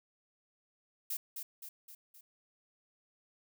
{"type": "noise with echo", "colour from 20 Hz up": "violet", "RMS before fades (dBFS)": -37, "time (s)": [1.1, 1.17], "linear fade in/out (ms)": 5, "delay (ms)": 260, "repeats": 4, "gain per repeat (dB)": -5, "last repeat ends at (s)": 2.21, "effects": []}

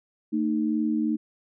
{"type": "tone pair together", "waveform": "sine", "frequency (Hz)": [225.2, 307.8], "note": ["A3", "D#4"], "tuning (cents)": [40, -19], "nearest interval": "perfect fourth", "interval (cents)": 541, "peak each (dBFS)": -25, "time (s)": [0.32, 1.17], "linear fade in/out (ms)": 20, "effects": []}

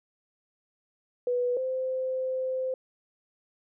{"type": "tone pair in turn", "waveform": "sine", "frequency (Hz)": [491.7, 518], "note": ["B4", "C5"], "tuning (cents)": [-8, -17], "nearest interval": "minor second", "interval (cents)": 91, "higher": "second", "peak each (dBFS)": [-24, -27], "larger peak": "first", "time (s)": [[1.27, 1.57], [1.57, 2.74]], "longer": "second", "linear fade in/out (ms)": 2, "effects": []}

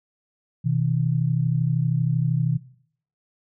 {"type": "tone pair together", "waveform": "sine", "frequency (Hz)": [126.12, 158.9], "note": ["B2", "D#3"], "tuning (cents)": [37, 37], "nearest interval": "major third", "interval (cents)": 400, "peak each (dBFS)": -22, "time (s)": [0.64, 2.58], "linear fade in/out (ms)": 20, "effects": ["noise-tail reverb RT60 0.6 s tail -18 dB re dry"]}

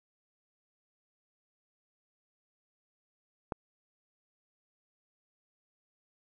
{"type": "click", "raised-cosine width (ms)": 1, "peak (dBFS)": -19, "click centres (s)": 3.522, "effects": []}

